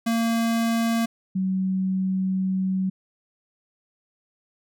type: tone pair in turn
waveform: square / sine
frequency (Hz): 229.2 / 188.67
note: A#3 / F#3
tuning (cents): -29 / +34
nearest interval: minor third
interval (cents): 337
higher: first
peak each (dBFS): -21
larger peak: neither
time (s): 0.06-1.06 / 1.35-2.9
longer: second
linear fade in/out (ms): 10
effects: none